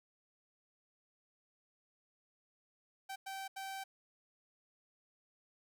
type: tone bursts at uneven times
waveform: sawtooth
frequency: 775 Hz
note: G5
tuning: 20 cents flat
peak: -38 dBFS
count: 3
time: 3.09-3.16 / 3.26-3.48 / 3.56-3.84 s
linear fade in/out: 10 ms
effects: none